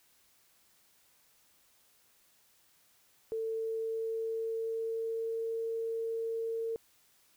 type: tone with pitch glide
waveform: sine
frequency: 447.2 to 454.2 Hz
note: A4 to A#4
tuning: +28 to -45 cents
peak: -32 dBFS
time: 3.32-6.76 s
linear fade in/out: 0 ms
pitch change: +27 cents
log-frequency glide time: 3.46-5.59 s
effects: white hiss -67 dBFS RMS until 7.36 s